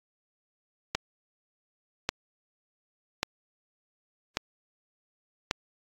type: click train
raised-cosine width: 0.2 ms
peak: -8 dBFS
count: 5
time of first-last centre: 0.95-5.511 s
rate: 0.877 Hz
effects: AAC 48 kbps